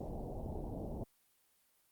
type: low-pass noise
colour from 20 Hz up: pink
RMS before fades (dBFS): -42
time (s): 0-1.04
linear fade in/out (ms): 5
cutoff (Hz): 800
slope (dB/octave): 48
effects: white hiss -73 dBFS RMS until 1.91 s + Opus 32 kbps